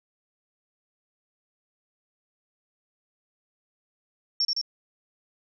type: tone with echo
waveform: sine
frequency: 5470 Hz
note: F8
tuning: 37 cents flat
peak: -21 dBFS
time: 4.4-4.45 s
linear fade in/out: 2 ms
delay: 82 ms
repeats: 2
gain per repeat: -2 dB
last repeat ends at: 4.614 s
effects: none